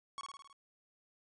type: tone with echo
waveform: 45% pulse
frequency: 1108.7 Hz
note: C#6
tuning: in tune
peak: -40 dBFS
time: 0.18-0.21 s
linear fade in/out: 0 ms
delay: 53 ms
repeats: 6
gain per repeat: -3 dB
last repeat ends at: 0.528 s
effects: resampled to 22050 Hz + 13-bit